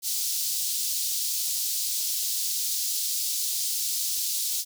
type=high-pass noise; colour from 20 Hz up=pink; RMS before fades=-28 dBFS; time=0.02-4.65 s; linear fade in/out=50 ms; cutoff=4300 Hz; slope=24 dB/octave; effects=none